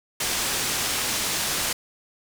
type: low-pass noise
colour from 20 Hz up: white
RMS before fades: -26 dBFS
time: 0.2-1.73 s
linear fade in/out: 5 ms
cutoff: 9000 Hz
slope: 12 dB/octave
effects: none